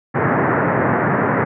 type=band-pass noise; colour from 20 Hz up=pink; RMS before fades=-17 dBFS; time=0.14-1.45 s; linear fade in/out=20 ms; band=110 to 1900 Hz; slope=48 dB/octave; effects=none